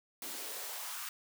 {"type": "noise with high-pass filter sweep", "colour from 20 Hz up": "white", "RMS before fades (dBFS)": -42, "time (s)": [0.22, 1.09], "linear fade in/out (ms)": 2, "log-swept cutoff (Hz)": [230, 1400], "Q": 2.1, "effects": []}